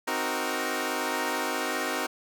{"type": "chord", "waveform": "10% pulse", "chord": "C half-diminished seventh", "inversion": "none", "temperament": "equal", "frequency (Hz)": [261.6, 311.1, 370, 466.2], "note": ["C4", "Eb4", "Gb4", "Bb4"], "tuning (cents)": [0, 0, 0, 0], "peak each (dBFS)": -25, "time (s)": [0.07, 2.07], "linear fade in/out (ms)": 10, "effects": []}